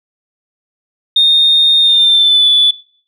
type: tone with pitch glide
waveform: sine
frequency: 3672 to 3466 Hz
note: A#7 to A7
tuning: -27 to -27 cents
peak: -5 dBFS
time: 1.16-2.71 s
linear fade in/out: 5 ms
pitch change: -100 cents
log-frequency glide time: 1.8-2.48 s
effects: noise-tail reverb RT60 0.5 s tail -21 dB re dry + tanh soft clip ceiling -1 dBFS